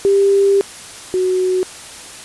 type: tone pair in turn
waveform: sine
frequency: 396 / 370 Hz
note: G4 / F#4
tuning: +18 / 0 cents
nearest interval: minor second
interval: 118 cents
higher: first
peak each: -9 / -13 dBFS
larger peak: first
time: 0.05-0.61 / 1.14-1.63 s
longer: first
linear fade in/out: 0 ms
effects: white hiss -34 dBFS RMS until 2.24 s + resampled to 24000 Hz